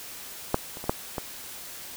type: clicks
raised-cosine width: 1 ms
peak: -7 / -25 / -22 / -8 / -15 dBFS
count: 5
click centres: 0.544 / 0.771 / 0.841 / 0.895 / 1.182 s
effects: white hiss -41 dBFS RMS until 1.96 s